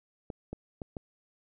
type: clicks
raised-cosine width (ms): 2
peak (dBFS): -24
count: 4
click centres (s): 0.302 / 0.53 / 0.818 / 0.968
effects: none